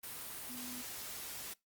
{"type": "tone in noise", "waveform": "sine", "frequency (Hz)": 247.4, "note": "B3", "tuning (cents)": 3, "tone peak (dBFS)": -47, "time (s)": [0.49, 0.82], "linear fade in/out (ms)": 10, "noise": "white", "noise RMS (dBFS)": -45, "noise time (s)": [0.03, 1.54], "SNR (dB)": -5, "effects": ["noise-tail reverb RT60 0.2 s tail -23 dB re dry", "Opus 32 kbps"]}